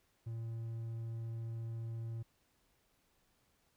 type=tone; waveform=triangle; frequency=114.3 Hz; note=A#2; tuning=34 cents flat; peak=-37 dBFS; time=0.26-2.23 s; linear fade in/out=10 ms; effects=pink hiss -75 dBFS RMS until 3.76 s